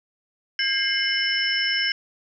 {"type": "tone cluster", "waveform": "sine", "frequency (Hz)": [1611, 2119, 2985, 5290], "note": ["G6", "C7", "F#7", "E8"], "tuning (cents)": [47, 21, 15, 5], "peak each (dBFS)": -26, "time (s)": [0.59, 1.92], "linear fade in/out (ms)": 2, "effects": []}